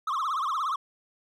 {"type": "tone with vibrato", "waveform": "triangle", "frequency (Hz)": 1175, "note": "D6", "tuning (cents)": 1, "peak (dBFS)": -24, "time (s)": [0.07, 0.76], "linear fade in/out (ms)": 5, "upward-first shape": "triangle", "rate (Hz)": 17, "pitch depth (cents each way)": 240, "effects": []}